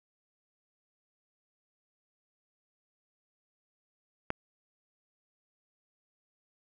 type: click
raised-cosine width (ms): 0.5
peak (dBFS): -15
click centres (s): 4.304
effects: none